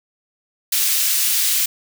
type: high-pass noise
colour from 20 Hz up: white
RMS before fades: -18 dBFS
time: 0.72-1.66 s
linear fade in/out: 5 ms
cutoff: 2500 Hz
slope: 12 dB/octave
effects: none